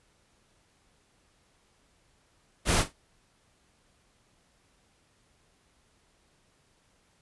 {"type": "noise with echo", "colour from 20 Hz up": "pink", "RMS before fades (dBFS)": -24, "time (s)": [2.65, 2.85], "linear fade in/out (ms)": 50, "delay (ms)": 42, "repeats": 2, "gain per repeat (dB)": -14, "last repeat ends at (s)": 2.934, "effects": ["pink hiss -67 dBFS RMS until 7.21 s", "resampled to 24000 Hz"]}